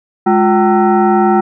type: tone with frequency modulation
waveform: sine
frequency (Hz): 207.7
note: G#3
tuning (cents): 0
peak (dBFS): -7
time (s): 0.26-1.41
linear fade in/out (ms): 10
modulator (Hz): 561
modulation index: 1.5
effects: none